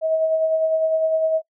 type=tone with tremolo; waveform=sine; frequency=639 Hz; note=D#5; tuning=46 cents sharp; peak=-15 dBFS; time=0.01-1.42 s; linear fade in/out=50 ms; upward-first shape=sine; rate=9.9 Hz; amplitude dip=40%; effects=noise-tail reverb RT60 0.1 s tail -21 dB re dry